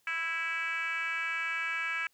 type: tone with frequency modulation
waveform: sine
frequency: 1971 Hz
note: B6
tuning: 4 cents flat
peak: -29 dBFS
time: 0.07-2.07 s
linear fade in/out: 2 ms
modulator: 324 Hz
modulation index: 2
effects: tanh soft clip ceiling -27 dBFS + white hiss -71 dBFS RMS until 2.13 s